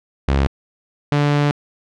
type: tone pair in turn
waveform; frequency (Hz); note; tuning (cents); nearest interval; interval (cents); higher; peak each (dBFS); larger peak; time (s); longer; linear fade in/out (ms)
sawtooth; 68.7 / 145.57; C#2 / D3; -15 / -15; octave + minor second; 1300; second; -10; neither; 0.28-0.47 / 1.12-1.51; second; 0
effects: low-pass 4000 Hz 12 dB/octave